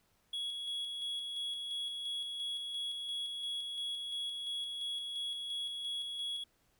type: tone with tremolo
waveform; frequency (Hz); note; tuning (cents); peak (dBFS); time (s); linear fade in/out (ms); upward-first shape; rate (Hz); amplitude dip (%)
triangle; 3345; G#7; +12; -34; 0.33-6.44; 5; square; 2.9; 30
effects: pink hiss -73 dBFS RMS until 6.79 s